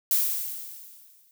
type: noise with exponential decay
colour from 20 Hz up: violet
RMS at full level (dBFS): -21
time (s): 0.11-1.31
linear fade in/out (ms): 1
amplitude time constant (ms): 260
effects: none